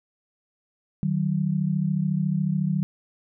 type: tone pair together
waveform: sine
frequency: 154.21 / 188.2 Hz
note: D#3 / F#3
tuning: -15 / +30 cents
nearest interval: minor third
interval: 345 cents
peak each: -24 dBFS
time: 1.03-2.83 s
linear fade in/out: 0 ms
effects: none